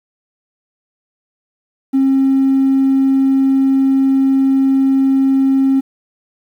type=tone; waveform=triangle; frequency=268.8 Hz; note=C4; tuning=47 cents sharp; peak=-6 dBFS; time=1.93-5.81 s; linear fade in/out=20 ms; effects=tanh soft clip ceiling -6 dBFS + 8-bit